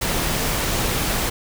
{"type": "noise", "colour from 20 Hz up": "pink", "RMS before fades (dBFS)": -22, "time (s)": [0.01, 1.3], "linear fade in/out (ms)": 10, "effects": []}